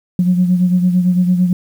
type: beating tone pair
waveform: sine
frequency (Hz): 179.4 / 188.3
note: F3 / F#3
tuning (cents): +47 / +31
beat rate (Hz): 8.9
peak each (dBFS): -10 / -18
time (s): 0.19-1.53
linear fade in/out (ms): 2
effects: tanh soft clip ceiling -3 dBFS + 7-bit